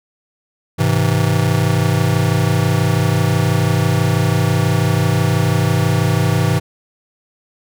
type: chord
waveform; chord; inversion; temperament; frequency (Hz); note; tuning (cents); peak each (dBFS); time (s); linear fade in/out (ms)
square; Ab augmented; none; just; 103.83 / 129.78 / 162.23; Ab2 / C3 / E3; 0 / -14 / -27; -18; 0.78-6.6; 20
effects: none